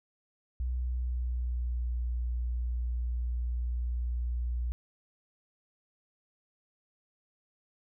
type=tone with pitch glide; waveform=sine; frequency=62.1 to 60.16 Hz; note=B1 to B1; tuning=+10 to -45 cents; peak=-29 dBFS; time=0.6-4.72 s; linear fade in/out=0 ms; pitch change=-55 cents; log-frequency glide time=0.74-1.91 s; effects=none